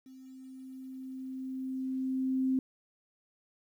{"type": "tone with level ramp", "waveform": "sine", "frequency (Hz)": 261.6, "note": "C4", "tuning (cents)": 0, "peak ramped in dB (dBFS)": [-49, -25], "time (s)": [0.06, 2.59], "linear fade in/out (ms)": 2, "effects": ["11-bit"]}